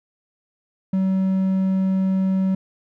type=tone; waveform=triangle; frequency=190 Hz; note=F#3; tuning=46 cents sharp; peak=-15 dBFS; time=0.93-2.55 s; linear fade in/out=5 ms; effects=none